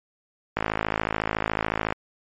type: click train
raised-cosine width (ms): 0.5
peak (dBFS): -8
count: 74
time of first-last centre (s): 0.57-1.924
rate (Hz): 53.9
effects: MP3 48 kbps